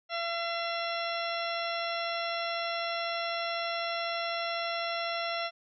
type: harmonic tone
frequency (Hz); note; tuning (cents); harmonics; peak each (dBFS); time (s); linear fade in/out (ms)
678; E5; +49; 1 / 2 / 3 / 4 / 5 / 6 / 8; -34 / -37 / -39 / -40 / -41 / -42 / -43; 0.09-5.51; 50
effects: none